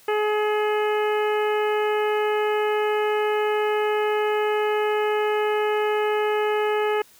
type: harmonic tone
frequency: 423 Hz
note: G#4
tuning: 32 cents sharp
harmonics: 1 / 2 / 3 / 4 / 5 / 6 / 7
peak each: -21 / -27 / -31 / -33 / -35 / -37 / -38 dBFS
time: 0.08-7.02 s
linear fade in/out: 5 ms
effects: white hiss -53 dBFS RMS until 7.19 s